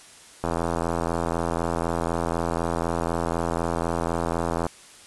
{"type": "click train", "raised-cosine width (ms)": 1, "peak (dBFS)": -11, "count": 356, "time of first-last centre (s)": [0.44, 4.666], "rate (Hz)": 84, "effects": ["white hiss -48 dBFS RMS until 5.06 s", "resampled to 24000 Hz"]}